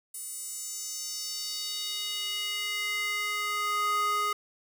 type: tone with high-pass filter sweep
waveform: square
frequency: 415.3 Hz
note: G#4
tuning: in tune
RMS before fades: -32 dBFS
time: 0.14-4.33 s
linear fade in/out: 5 ms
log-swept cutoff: 9500 to 1000 Hz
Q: 2.8
effects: none